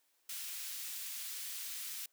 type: high-pass noise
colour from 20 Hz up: white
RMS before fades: -43 dBFS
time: 0.29-2.06 s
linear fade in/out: 5 ms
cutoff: 2100 Hz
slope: 12 dB/octave
effects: white hiss -75 dBFS RMS until 2.12 s + high-pass 300 Hz 12 dB/octave